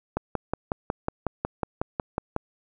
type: click train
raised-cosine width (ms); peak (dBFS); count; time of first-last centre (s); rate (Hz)
1; -11; 13; 0.17-2.364; 5.47
effects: none